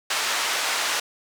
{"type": "band-pass noise", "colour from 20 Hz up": "pink", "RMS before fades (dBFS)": -25, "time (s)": [0.1, 1], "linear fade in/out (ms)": 5, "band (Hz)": [960, 7700], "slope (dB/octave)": 12, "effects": []}